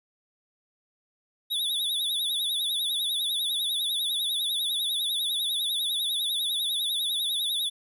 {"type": "tone with vibrato", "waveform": "square", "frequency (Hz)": 3618, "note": "A7", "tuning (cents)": 48, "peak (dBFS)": -26, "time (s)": [1.5, 7.7], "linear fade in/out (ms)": 20, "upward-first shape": "sine", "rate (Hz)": 10, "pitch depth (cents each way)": 110, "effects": ["11-bit"]}